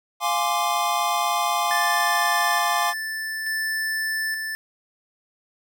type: chord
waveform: square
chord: D half-diminished seventh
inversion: first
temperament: equal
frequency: 698.5 / 830.6 / 1046.5 / 1174.7 Hz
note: F5 / Ab5 / C6 / D6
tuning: 0 / 0 / 0 / 0 cents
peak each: -27 dBFS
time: 0.2-2.94 s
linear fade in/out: 50 ms
type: tone with tremolo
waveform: square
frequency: 1760 Hz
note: A6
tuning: in tune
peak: -24 dBFS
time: 1.71-4.55 s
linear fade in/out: 0 ms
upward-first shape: square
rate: 0.57 Hz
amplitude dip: 35%
effects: none